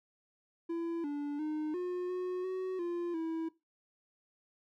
triangle tone with pitch steps, 335.6 / 289.6 / 306.5 / 359.3 / 364.3 / 373.3 / 346.5 / 325.5 Hz, E4 / D4 / D#4 / F4 / F#4 / F#4 / F4 / E4, +31 / -24 / -26 / +49 / -27 / +15 / -14 / -22 cents, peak -31 dBFS, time 0.69-3.49 s, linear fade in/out 10 ms, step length 350 ms, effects noise-tail reverb RT60 0.2 s tail -17 dB re dry

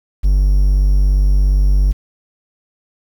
triangle tone, 48.65 Hz, G1, 12 cents flat, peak -7 dBFS, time 0.23-1.93 s, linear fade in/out 20 ms, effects 7-bit

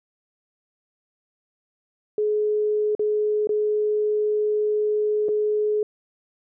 sine tone with dropouts, 422.9 Hz, G#4, 31 cents sharp, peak -19 dBFS, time 2.18-5.83 s, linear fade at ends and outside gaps 2 ms, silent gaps 2.951-2.994 / 3.472-3.492 / 5.285-5.289 s, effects none

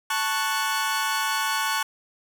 sawtooth chord, F# minor, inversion first, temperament equal, 880 / 1108.7 / 1480 Hz, A5 / C#6 / F#6, 0 / 0 / 0 cents, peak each -24 dBFS, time 0.1-1.83 s, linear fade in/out 5 ms, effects none

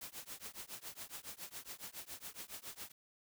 white noise with tremolo, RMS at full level -45 dBFS, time 0.01-2.92 s, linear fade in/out 5 ms, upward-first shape triangle, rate 7.2 Hz, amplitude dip 100%, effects none

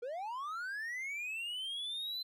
triangle linear sweep, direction up, 456.4 to 4083 Hz, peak -36 dBFS, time 0.02-2.23 s, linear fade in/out 10 ms, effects none

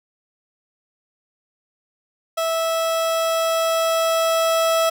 30% pulse tone with level ramp, 655 Hz, E5, 11 cents flat, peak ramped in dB -17 to -13 dBFS, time 2.37-4.9 s, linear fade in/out 10 ms, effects none

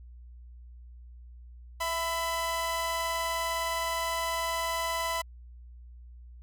sawtooth tone pair together, 661.5 / 1002 Hz, E5 / B5, +6 / +25 cents, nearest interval perfect fifth, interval 719 cents, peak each -30 / -26 dBFS, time 1.8-5.22 s, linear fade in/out 10 ms, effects added 60 Hz sine -45 dBFS peak until 6.42 s + MP3 96 kbps

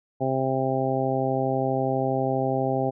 harmonic tone, 132.3 Hz, C3, 20 cents sharp, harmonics 1 / 2 / 3 / 4 / 5 / 6, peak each -29 / -29 / -29 / -29 / -29 / -29 dBFS, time 0.2-2.91 s, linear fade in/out 20 ms, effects none

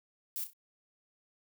violet noise with echo, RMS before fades -37 dBFS, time 0.36-0.44 s, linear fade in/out 0 ms, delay 31 ms, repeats 3, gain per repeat -9 dB, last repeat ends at 0.533 s, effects none

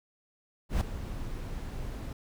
brown noise with ADSR envelope, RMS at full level -24 dBFS, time 0.69-2.13 s, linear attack 120 ms, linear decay 5 ms, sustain -13 dB, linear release 3 ms, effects none

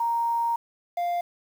sine / triangle tone pair in turn, 932.3 / 698.4 Hz, A#5 / F5, 0 / 0 cents, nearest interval perfect fourth, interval 500 cents, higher first, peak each -22 dBFS, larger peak neither, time 0-0.56 / 0.97-1.21 s, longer first, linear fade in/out 5 ms, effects 8-bit

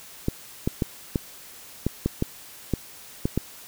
clicks, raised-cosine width 3 ms, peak -9 dBFS, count 10, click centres 0.284 / 0.675 / 0.822 / 1.158 / 1.866 / 2.06 / 2.224 / 2.737 / 3.255 / 3.376 s, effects white hiss -45 dBFS RMS until 3.67 s

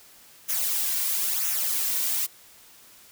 blue noise with flanger, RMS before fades -26 dBFS, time 0.48-2.27 s, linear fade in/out 20 ms, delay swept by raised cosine 0.22 to 2.42 ms, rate 1 Hz, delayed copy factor -0.6, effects white hiss -52 dBFS RMS until 3.11 s

